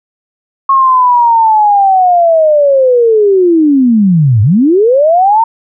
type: linear two-way sweep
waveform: sine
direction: down then up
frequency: 1093 to 98 to 927 Hz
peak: -4 dBFS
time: 0.69-5.44 s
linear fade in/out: 5 ms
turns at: 4.42 s
effects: none